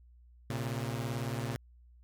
sawtooth beating tone pair, 116.54 / 134.54 Hz, A#2 / C3, 0 / +49 cents, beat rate 18 Hz, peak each -31 / -33 dBFS, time 0.5-1.56 s, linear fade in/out 0 ms, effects added 60 Hz sine -55 dBFS peak until 2.03 s + MP3 96 kbps

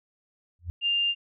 sine tone with exponential growth, 86 Hz, F2, 26 cents flat, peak -26 dBFS, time 0.59-0.7 s, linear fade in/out 0 ms, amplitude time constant 23 ms
sine tone, 2800 Hz, F7, 4 cents sharp, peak -22 dBFS, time 0.81-1.15 s, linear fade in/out 50 ms
effects none

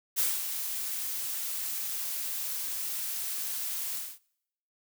blue noise with ADSR envelope, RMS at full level -26 dBFS, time 0.16-4.19 s, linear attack 31 ms, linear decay 210 ms, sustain -8 dB, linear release 250 ms, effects noise-tail reverb RT60 0.8 s tail -25 dB re dry

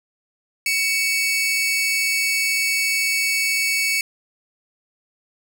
sawtooth tone pair together, 2241 / 2637 Hz, C#7 / E7, +18 / 0 cents, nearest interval minor third, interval 282 cents, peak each -16 / -22 dBFS, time 0.66-4.01 s, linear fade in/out 2 ms, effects none

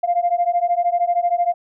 sine beating tone pair, 692 / 705 Hz, F5 / F5, -16 / +16 cents, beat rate 13 Hz, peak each -18 dBFS, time 0.03-1.54 s, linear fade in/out 10 ms, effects tanh soft clip ceiling -9 dBFS

